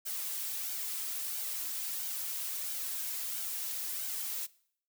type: noise with flanger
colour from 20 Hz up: blue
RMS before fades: -37 dBFS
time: 0.05-4.47 s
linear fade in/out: 20 ms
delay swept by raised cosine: 1.3 to 3.2 ms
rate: 1.5 Hz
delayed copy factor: +0.5
effects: noise-tail reverb RT60 0.6 s tail -21 dB re dry